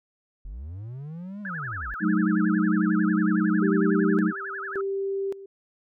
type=linear two-way sweep; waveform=triangle; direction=up then down; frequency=39 to 210.9 to 39 Hz; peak=-32 dBFS; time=0.45-1.94 s; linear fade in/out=0 ms; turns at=1.41 s
type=tone with vibrato; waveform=sine; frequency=1474 Hz; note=F#6; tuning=7 cents flat; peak=-31 dBFS; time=1.45-4.81 s; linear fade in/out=2 ms; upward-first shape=sine; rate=11 Hz; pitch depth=290 cents each way
type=chord; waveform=sine; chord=D# diminished; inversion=first; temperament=equal with one note detuned; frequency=185 / 214.6 / 311.1 Hz; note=F#3 / A3 / D#4; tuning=0 / -43 / 0 cents; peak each=-24 dBFS; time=2-4.33 s; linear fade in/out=50 ms
type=tone with tremolo; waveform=sine; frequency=392 Hz; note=G4; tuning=in tune; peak=-25 dBFS; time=3.62-5.46 s; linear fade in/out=5 ms; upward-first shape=square; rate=0.88 Hz; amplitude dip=80%
effects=none